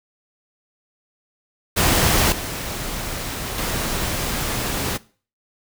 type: noise with level steps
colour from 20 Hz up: pink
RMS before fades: -17 / -28 / -24 dBFS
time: 1.76-4.98 s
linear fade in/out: 20 ms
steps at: 2.32 / 3.58 s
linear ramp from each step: 2 ms
effects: noise-tail reverb RT60 0.4 s tail -20 dB re dry